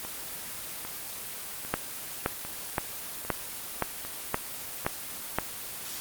two click trains, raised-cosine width 0.5 ms, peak -23 / -9 dBFS, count 7 / 8, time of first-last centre 0.05-4.85 / 1.74-5.386 s, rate 1.25 / 1.92 Hz, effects white hiss -38 dBFS RMS until 6 s + Opus 24 kbps

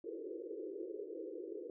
pink band-pass noise, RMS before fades -45 dBFS, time 0.04-1.7 s, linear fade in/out 2 ms, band 320 to 510 Hz, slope 96 dB/octave, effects none

